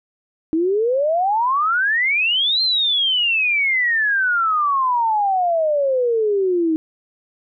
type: exponential two-way sweep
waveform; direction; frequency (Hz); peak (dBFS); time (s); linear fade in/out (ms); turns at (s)
sine; up then down; 311.1 to 4198 to 311.1; -15; 0.53-6.76; 0; 2.62
effects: none